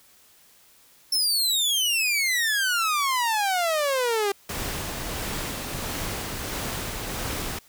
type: exponential sweep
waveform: sawtooth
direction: down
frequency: 5390 to 392 Hz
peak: -18 dBFS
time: 1.12-4.32 s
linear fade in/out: 5 ms
type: noise with tremolo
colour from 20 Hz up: pink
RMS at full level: -30 dBFS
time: 4.49-7.59 s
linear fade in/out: 5 ms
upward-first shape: sine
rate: 1.5 Hz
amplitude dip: 25%
effects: white hiss -56 dBFS RMS until 7.68 s